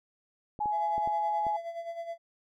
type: clicks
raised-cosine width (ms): 2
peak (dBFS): -29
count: 5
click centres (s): 0.591 / 0.658 / 0.98 / 1.075 / 1.467
type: tone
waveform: sine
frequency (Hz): 840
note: G#5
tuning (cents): +19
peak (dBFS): -27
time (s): 0.6-1.57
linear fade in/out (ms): 10
type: tone with tremolo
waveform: triangle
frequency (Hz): 674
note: E5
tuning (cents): +38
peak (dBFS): -31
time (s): 0.71-2.18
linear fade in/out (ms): 50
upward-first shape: sine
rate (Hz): 9.5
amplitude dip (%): 65
effects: none